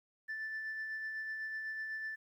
sine tone with tremolo, 1760 Hz, A6, in tune, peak -35 dBFS, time 0.28-2.16 s, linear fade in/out 20 ms, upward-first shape sine, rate 8 Hz, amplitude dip 35%, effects tanh soft clip ceiling -35 dBFS + 12-bit

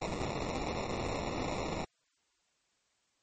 white noise with sample-and-hold, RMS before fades -36 dBFS, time 0.01-1.85 s, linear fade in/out 10 ms, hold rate 1575 Hz, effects white hiss -75 dBFS RMS until 3.22 s + MP3 32 kbps

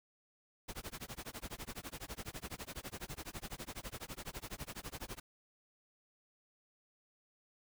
pink noise with tremolo, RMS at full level -43 dBFS, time 0.68-5.2 s, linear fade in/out 10 ms, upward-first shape sine, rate 12 Hz, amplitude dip 100%, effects none

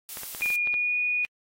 blue noise, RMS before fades -37 dBFS, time 0.09-0.56 s, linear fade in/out 0 ms
clicks, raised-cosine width 0.3 ms, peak -23 dBFS, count 8, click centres 0.172 / 0.234 / 0.349 / 0.409 / 0.459 / 0.503 / 0.673 / 0.741 s
sine tone with pitch glide, 2431 to 2462 Hz, D#7 to D#7, -41 to -19 cents, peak -23 dBFS, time 0.42-1.25 s, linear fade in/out 0 ms, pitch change +22 cents, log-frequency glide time 0.59-0.98 s
effects AAC 48 kbps

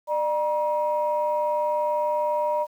sine tone pair together, 600.4 / 953 Hz, D5 / A#5, +38 / +38 cents, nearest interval minor sixth, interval 800 cents, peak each -23 / -24 dBFS, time 0.07-2.67 s, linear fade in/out 50 ms, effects tanh soft clip ceiling -14 dBFS + 9-bit

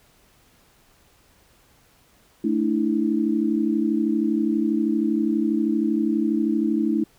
sine chord, A suspended fourth, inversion none, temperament equal with one note detuned, 220 / 293.7 / 326.2 Hz, A3 / D4 / E4, 0 / 0 / -18 cents, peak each -23 / -24 / -23 dBFS, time 2.44-7.04 s, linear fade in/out 5 ms, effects pink hiss -58 dBFS RMS until 7.18 s

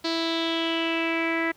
sawtooth tone with low-pass filter sweep, 329.6 Hz, E4, in tune, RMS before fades -26 dBFS, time 0.04-1.52 s, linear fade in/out 10 ms, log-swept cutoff 4400 to 2000 Hz, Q 5.6, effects pink hiss -57 dBFS RMS until 1.56 s + high-pass 80 Hz 12 dB/octave

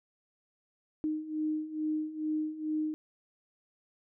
sine beating tone pair, 307.3 / 309.6 Hz, D#4 / D#4, -21 / -9 cents, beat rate 2.3 Hz, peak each -36 / -32 dBFS, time 1.04-2.94 s, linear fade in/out 0 ms, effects none

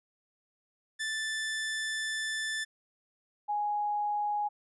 sawtooth / sine tone pair in turn, 1760 / 830.6 Hz, A6 / G#5, 0 / 0 cents, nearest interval octave + minor second, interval 1300 cents, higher first, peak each -28 dBFS, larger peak neither, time 0.99-2.65 / 3.48-4.49 s, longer first, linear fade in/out 20 ms, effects resampled to 24000 Hz

